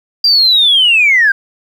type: linear sweep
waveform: sine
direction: down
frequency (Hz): 4780 to 1550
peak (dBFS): -5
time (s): 0.24-1.32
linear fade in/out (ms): 5
effects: tanh soft clip ceiling -1 dBFS + 7-bit